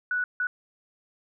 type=tone bursts at uneven times; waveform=sine; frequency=1476 Hz; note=F#6; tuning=5 cents flat; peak=-24 dBFS; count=2; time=0.11-0.24 / 0.4-0.47 s; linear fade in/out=2 ms; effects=none